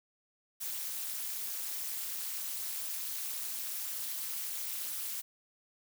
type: noise with amplitude modulation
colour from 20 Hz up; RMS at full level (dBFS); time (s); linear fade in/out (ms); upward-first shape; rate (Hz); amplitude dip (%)
blue; -34; 0.6-5.22; 20; sine; 233; 95
effects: none